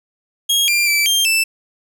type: tone with pitch steps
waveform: sawtooth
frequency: 3272 / 2384 / 2322 / 3189 / 2650 Hz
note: G#7 / D7 / D7 / G7 / E7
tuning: -26 / +25 / -20 / +29 / +9 cents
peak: -10 dBFS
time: 0.49-1.44 s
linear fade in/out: 10 ms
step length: 190 ms
effects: none